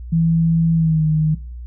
sine tone with pitch glide, 164.81 to 155.56 Hz, E3 to D#3, 0 to 0 cents, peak -13 dBFS, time 0.12-1.35 s, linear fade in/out 10 ms, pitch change -100 cents, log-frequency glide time 0.74-1.04 s, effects noise-tail reverb RT60 0.4 s tail -19 dB re dry + added 60 Hz sine -29 dBFS peak until 1.66 s

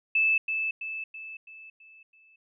sine tone with echo, 2625 Hz, E7, 8 cents flat, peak -20 dBFS, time 0.15-0.38 s, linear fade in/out 5 ms, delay 330 ms, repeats 6, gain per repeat -6 dB, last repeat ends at 2.36 s, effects none

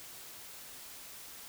silence, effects white hiss -49 dBFS RMS until 1.48 s

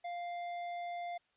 triangle tone with tanh clipping, 698.5 Hz, F5, in tune, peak -40 dBFS, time 0.04-1.18 s, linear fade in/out 10 ms, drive 15 dB, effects white hiss -75 dBFS RMS until 1.36 s + resampled to 8000 Hz

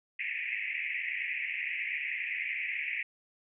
pink band-pass noise, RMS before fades -35 dBFS, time 0.19-3.03 s, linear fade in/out 5 ms, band 1900 to 2600 Hz, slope 96 dB/octave, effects none

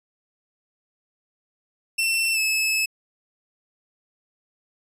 sawtooth tone with pitch glide, 2691 to 2599 Hz, E7 to E7, +35 to -25 cents, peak -17 dBFS, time 1.98-2.86 s, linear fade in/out 10 ms, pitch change -60 cents, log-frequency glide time 2.33-2.39 s, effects resampled to 32000 Hz

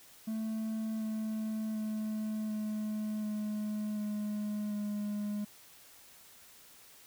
triangle tone with pitch steps, 220 / 217.9 / 215.7 / 213.6 / 211.5 / 209.5 / 207.4 Hz, A3 / A3 / A3 / G#3 / G#3 / G#3 / G#3, 0 / -17 / -34 / +49 / +32 / +15 / -2 cents, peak -31 dBFS, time 0.27-5.45 s, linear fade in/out 10 ms, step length 740 ms, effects white hiss -57 dBFS RMS until 7.06 s

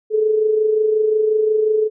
sine tone with amplitude modulation, 431.8 Hz, A4, 33 cents flat, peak -11 dBFS, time 0.1-1.9 s, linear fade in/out 50 ms, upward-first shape sine, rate 25.6 Hz, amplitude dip 50%, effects none

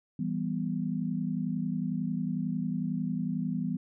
sine chord, E minor, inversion none, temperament equal, 164.81 / 196 / 246.9 Hz, E3 / G3 / B3, 0 / 0 / 0 cents, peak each -33 dBFS, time 0.19-3.77 s, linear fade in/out 5 ms, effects none

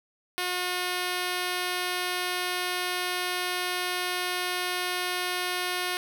5% pulse tone, 360 Hz, F#4, 47 cents flat, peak -16 dBFS, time 0.38-5.97 s, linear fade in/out 0 ms, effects none

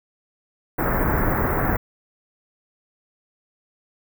pink band-stop noise, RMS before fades -21 dBFS, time 0.78-1.77 s, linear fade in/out 10 ms, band 1900 to 15000 Hz, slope 48 dB/octave, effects none

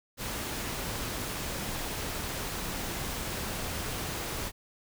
pink noise, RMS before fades -35 dBFS, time 0.17-4.52 s, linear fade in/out 50 ms, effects none

